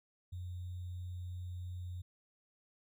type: tone with sample-and-hold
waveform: sine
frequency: 89.7 Hz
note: F2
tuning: 47 cents sharp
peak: -40 dBFS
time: 0.32-2.02 s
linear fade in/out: 10 ms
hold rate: 3675 Hz
effects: none